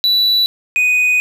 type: tone pair in turn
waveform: triangle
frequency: 3951 / 2489 Hz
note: B7 / D#7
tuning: 0 / 0 cents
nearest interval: minor sixth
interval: 800 cents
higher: first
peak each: -9 dBFS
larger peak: neither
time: 0.04-0.46 / 0.76-1.2 s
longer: second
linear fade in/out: 0 ms
effects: none